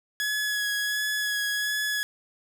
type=tone with vibrato; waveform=sawtooth; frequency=1684 Hz; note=G#6; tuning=24 cents sharp; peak=-22 dBFS; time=0.2-2.03 s; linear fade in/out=0 ms; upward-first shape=sine; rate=1.4 Hz; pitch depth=18 cents each way; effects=none